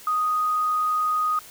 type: tone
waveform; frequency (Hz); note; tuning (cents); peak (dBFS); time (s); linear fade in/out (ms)
sine; 1244.5; D#6; 0; -20; 0.07-1.39; 2
effects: white hiss -45 dBFS RMS until 1.5 s